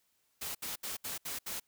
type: noise bursts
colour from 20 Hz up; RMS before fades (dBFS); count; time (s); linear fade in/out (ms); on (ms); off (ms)
white; -39; 6; 0.41-1.6; 10; 140; 70
effects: white hiss -75 dBFS RMS until 1.67 s

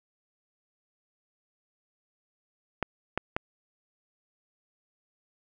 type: clicks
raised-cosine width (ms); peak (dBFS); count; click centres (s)
0.5; -12; 3; 2.827 / 3.176 / 3.365
effects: none

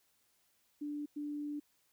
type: tone bursts at uneven times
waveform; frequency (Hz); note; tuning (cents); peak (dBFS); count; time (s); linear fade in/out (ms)
sine; 293.7; D4; 0; -37; 2; 0.81-1.06 / 1.16-1.6; 10
effects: white hiss -74 dBFS RMS until 1.92 s

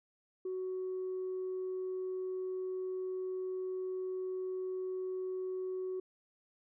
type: tone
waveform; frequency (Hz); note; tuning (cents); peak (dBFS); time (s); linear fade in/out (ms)
sine; 372.1; F#4; +10; -34; 0.45-6; 5
effects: tanh soft clip ceiling -32 dBFS

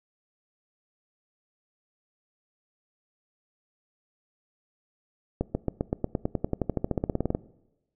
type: accelerating click train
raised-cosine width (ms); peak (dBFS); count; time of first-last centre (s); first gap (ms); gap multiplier
2; -12; 24; 5.41-7.349; 140; 0.95
effects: noise-tail reverb RT60 1.0 s tail -21 dB re dry

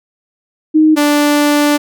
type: tone pair in turn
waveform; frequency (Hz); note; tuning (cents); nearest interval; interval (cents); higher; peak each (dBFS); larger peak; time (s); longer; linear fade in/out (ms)
sine / sawtooth; 311.1 / 293.2; D#4 / D4; 0 / -3; minor second; 103; first; -5; neither; 0.74-0.96 / 0.96-1.78; second; 20
effects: none

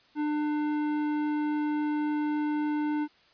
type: tone with tanh clipping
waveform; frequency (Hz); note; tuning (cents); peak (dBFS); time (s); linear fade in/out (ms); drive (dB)
sine; 299.4; D4; +33; -28; 0.15-3.08; 50; 14
effects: white hiss -61 dBFS RMS until 3.33 s + resampled to 11025 Hz

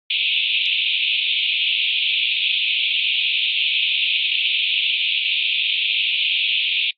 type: band-pass noise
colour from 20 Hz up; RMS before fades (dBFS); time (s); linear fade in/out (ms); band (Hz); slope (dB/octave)
pink; -20; 0.1-6.91; 5; 2400 to 3700; 96
effects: noise-tail reverb RT60 0.1 s tail -24 dB re dry + AAC 48 kbps

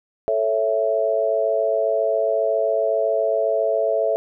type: chord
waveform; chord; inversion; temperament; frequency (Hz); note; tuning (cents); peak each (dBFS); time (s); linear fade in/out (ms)
sine; A major; none; equal with one note detuned; 440 / 554.4 / 661.9; A4 / C#5 / E5; 0 / 0 / +7; -23 / -23 / -20; 0.28-4.16; 0
effects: none

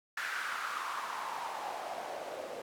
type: noise with band-pass filter sweep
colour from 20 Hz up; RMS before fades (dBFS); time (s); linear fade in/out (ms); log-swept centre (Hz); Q
white; -39; 0.17-2.62; 5; 1600 to 520; 4.2
effects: none

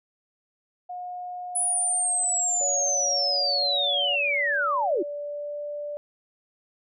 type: tone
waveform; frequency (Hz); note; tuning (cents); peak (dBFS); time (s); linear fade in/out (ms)
sine; 720; F#5; -47; -32; 0.89-4.16; 10
type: linear sweep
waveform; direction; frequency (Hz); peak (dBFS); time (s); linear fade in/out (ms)
sine; down; 10000 to 303.7; -22; 1.55-5.03; 10
type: tone with pitch glide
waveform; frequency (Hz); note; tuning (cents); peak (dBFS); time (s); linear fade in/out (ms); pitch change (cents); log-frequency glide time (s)
sine; 565 to 587; C#5 to D5; +33 to -1; -30; 2.61-5.97; 0; +66; 3.53-5.61
effects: none

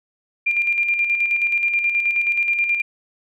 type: tone with tremolo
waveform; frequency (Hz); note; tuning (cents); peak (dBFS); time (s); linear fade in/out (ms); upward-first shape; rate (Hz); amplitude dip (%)
sine; 2392; D7; +31; -15; 0.46-2.82; 10; square; 9.4; 45
effects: none

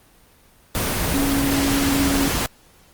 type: tone in noise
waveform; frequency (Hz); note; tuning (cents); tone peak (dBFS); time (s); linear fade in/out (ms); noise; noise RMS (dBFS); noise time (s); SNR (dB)
sine; 277.2; C#4; 0; -19; 1.14-2.28; 0; pink; -22; 0.75-2.46; 0
effects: pink hiss -53 dBFS RMS until 2.93 s + Opus 24 kbps

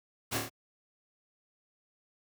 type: noise with echo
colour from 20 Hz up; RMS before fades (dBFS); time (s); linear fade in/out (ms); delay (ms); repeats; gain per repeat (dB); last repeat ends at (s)
pink; -32; 0.31-0.39; 20; 27; 4; -3; 0.498
effects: high-pass 100 Hz 12 dB/octave

